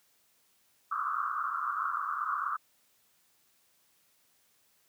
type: band-pass noise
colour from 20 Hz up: pink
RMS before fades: -33 dBFS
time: 0.91-2.57 s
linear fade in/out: 10 ms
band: 1100 to 1400 Hz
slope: 96 dB/octave
effects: white hiss -69 dBFS RMS until 4.88 s + high-pass 60 Hz 12 dB/octave